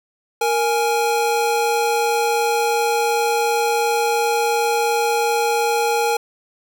square tone pair together, 466.2 / 830.6 Hz, A#4 / G#5, 0 / 0 cents, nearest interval minor seventh, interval 1000 cents, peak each -20 / -20 dBFS, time 0.41-6.17 s, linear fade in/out 5 ms, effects none

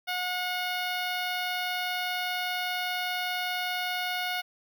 10% pulse tone with notch filter, 725 Hz, F#5, 35 cents flat, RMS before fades -31 dBFS, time 0.07-4.42 s, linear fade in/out 20 ms, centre 8100 Hz, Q 0.74, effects none

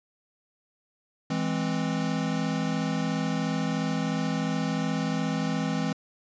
square chord, E augmented, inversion none, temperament equal, 164.81 / 207.7 / 261.6 Hz, E3 / G#3 / B#3, 0 / 0 / 0 cents, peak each -30 / -32 / -31 dBFS, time 1.3-5.93 s, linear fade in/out 5 ms, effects resampled to 16000 Hz

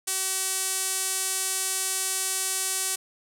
sawtooth tone with band-pass filter, 380 Hz, F#4, 46 cents sharp, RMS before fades -28 dBFS, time 0.07-2.96 s, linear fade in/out 10 ms, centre 9200 Hz, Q 1.8, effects none

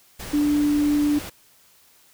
sine tone in noise, 293.7 Hz, D4, in tune, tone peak -17 dBFS, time 0.33-1.19 s, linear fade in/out 10 ms, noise pink, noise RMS -35 dBFS, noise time 0.19-1.3 s, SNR +15 dB, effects white hiss -56 dBFS RMS until 2.13 s

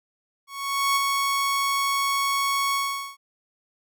sawtooth tone with ADSR envelope, 1108.7 Hz, C#6, in tune, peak -15 dBFS, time 0.47-3.17 s, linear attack 490 ms, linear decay 24 ms, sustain -3 dB, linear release 430 ms, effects none

